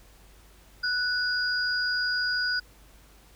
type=tone pair together; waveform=sine; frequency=1480 / 4873 Hz; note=F#6 / D#8; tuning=0 / -37 cents; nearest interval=octave + major sixth; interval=2063 cents; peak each=-26 / -29 dBFS; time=0.83-2.6 s; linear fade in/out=10 ms; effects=added 50 Hz sine -54 dBFS peak until 3.35 s + pink hiss -57 dBFS RMS until 3.35 s